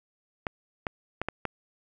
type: clicks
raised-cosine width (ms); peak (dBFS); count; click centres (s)
0.5; -14; 5; 0.468 / 0.868 / 1.216 / 1.286 / 1.453
effects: none